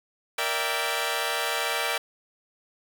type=chord; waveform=10% pulse; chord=E half-diminished seventh; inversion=second; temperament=equal with one note detuned; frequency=466.2 / 582.6 / 659.3 / 784 Hz; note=Bb4 / D5 / E5 / G5; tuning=0 / -14 / 0 / 0 cents; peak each=-23 dBFS; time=0.38-1.98 s; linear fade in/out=5 ms; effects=8-bit